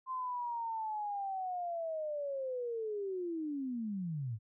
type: linear sweep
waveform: sine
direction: down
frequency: 1046.5 to 101.8 Hz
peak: -35 dBFS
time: 0.06-4.39 s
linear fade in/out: 50 ms
effects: none